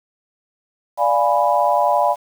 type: chord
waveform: sine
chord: D diminished seventh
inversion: none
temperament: equal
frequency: 587.3 / 698.5 / 830.6 / 987.8 Hz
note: D5 / F5 / Ab5 / Cb6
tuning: 0 / 0 / 0 / 0 cents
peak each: -19 dBFS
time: 0.97-2.16 s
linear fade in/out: 50 ms
effects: 7-bit